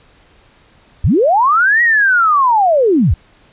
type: linear two-way sweep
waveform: sine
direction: up then down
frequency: 50.5 to 1929 to 50.5 Hz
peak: -8 dBFS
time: 1.04-3.14 s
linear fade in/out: 5 ms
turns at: 1.82 s
effects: pink hiss -49 dBFS RMS until 3.52 s + resampled to 8000 Hz